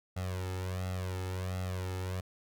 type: tone with flanger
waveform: sawtooth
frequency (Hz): 92.5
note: F#2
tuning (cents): 0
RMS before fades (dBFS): -36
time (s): 0.16-2.21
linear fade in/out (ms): 10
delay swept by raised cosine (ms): 1.5 to 2.32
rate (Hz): 1.4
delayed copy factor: +0.9
effects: none

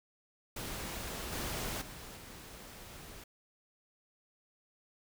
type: noise with level steps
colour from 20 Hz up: pink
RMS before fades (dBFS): -41 / -38 / -48 / -50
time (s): 0.56-3.24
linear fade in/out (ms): 5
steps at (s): 1.32 / 1.81 / 2.16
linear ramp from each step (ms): 10
effects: none

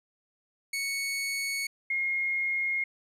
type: tone pair in turn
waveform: sawtooth / sine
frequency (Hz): 2217 / 2145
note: C#7 / C7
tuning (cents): 0 / +42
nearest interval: minor second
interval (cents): 58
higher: first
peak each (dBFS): -26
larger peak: neither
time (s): 0.73-1.67 / 1.9-2.84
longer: neither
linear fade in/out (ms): 5
effects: resampled to 32000 Hz + 11-bit

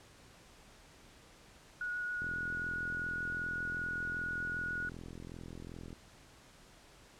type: tone with vibrato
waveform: sine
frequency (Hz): 1456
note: F#6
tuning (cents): -28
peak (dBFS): -35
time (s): 1.81-4.89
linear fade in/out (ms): 2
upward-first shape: sine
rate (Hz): 7.3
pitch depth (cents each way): 9
type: click train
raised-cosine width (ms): 3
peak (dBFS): -34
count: 159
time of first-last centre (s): 2.22-5.929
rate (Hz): 42.6
effects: pink hiss -59 dBFS RMS until 7.19 s + low-pass 9000 Hz 12 dB/octave

